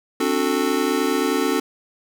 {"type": "chord", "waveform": "square", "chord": "D dominant seventh", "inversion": "third", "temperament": "just", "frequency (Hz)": [264.3, 293.7, 367.1, 440.5], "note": ["C4", "D4", "F#4", "A4"], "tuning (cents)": [18, 0, -14, 2], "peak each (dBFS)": -25, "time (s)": [0.2, 1.6], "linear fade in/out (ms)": 5, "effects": []}